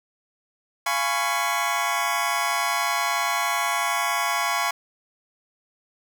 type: chord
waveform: 25% pulse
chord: C# dominant seventh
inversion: first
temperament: just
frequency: 693 / 831.5 / 997.9 / 1108.7 Hz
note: E#5 / G#5 / B5 / C#6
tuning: -14 / +2 / +18 / 0 cents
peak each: -25 / -25 / -25 / -22 dBFS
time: 0.86-4.71 s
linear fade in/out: 5 ms
effects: none